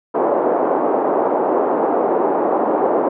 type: band-pass noise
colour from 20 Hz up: pink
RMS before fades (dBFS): -17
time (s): 0.14-3.09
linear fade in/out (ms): 10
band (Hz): 320 to 910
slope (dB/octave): 24
effects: none